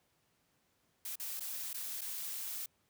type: noise with dropouts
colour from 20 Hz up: blue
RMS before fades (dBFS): -41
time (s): 1.05-2.66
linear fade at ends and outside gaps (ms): 5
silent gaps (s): 1.157-1.197 / 1.397-1.405 / 1.732-1.741 / 2.01-2.015
effects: pink hiss -75 dBFS RMS until 2.89 s + high-pass 80 Hz 12 dB/octave